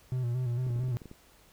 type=tone with vibrato; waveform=triangle; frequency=123.47 Hz; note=B2; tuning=in tune; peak=-26 dBFS; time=0.12-0.97 s; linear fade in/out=0 ms; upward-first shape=square; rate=4.4 Hz; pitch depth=55 cents each way
type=clicks; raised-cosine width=3 ms; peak=-32 dBFS; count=10; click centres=0.667 / 0.705 / 0.761 / 0.792 / 0.837 / 0.884 / 0.946 / 1.018 / 1.057 / 1.114 s
effects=pink hiss -60 dBFS RMS until 1.52 s